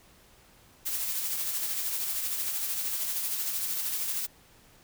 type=noise with tremolo; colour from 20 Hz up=blue; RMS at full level=-30 dBFS; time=0.85-4.27 s; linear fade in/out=20 ms; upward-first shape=sine; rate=13 Hz; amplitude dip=35%; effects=pink hiss -58 dBFS RMS until 4.83 s